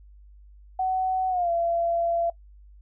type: tone with pitch glide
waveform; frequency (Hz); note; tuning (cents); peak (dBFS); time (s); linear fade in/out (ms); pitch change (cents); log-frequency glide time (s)
sine; 750 to 679.9; F#5 to F5; +23 to -47; -22; 0.79-2.3; 5; -170; 1.29-1.5
effects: noise-tail reverb RT60 0.1 s tail -18 dB re dry + added 50 Hz sine -47 dBFS peak until 2.81 s